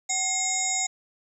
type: harmonic tone with a mistuned harmonic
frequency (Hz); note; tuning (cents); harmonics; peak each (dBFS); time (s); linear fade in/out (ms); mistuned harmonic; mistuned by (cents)
758; F#5; +42; 1 / 3 / 5 / 7 / 9 / 10; -33 / -32 / -37 / -38 / -26 / -31; 0.09-0.87; 10; 3; -110
effects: 10-bit